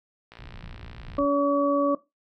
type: click train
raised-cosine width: 0.3 ms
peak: -29 dBFS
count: 52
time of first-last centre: 0.32-1.186 s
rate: 58.9 Hz
type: low-pass noise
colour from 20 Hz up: pink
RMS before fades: -42 dBFS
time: 0.39-1.26 s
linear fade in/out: 2 ms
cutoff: 160 Hz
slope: 12 dB/octave
type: harmonic tone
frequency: 284 Hz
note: C#4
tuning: 42 cents sharp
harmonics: 1 / 2 / 4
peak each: -23 / -23 / -26 dBFS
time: 1.18-1.95 s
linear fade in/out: 5 ms
effects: noise-tail reverb RT60 0.2 s tail -17 dB re dry